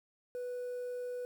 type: tone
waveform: sine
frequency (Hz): 493.9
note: B4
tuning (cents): 0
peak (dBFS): -34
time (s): 0.35-1.25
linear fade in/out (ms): 0
effects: tanh soft clip ceiling -36 dBFS + 10-bit